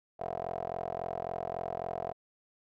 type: tone with band-pass filter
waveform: 15% pulse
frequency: 43.64 Hz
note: F1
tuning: 1 cent flat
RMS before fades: -37 dBFS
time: 0.19-2.13 s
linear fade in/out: 20 ms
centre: 660 Hz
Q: 6.2
effects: none